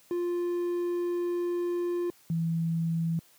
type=tone pair in turn; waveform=triangle / sine; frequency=350 / 165.18 Hz; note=F4 / E3; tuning=+4 / +4 cents; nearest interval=octave + minor second; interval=1300 cents; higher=first; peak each=-25 dBFS; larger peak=neither; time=0.11-2.1 / 2.3-3.19 s; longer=first; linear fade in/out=0 ms; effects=white hiss -60 dBFS RMS until 3.38 s + high-pass 100 Hz 12 dB/octave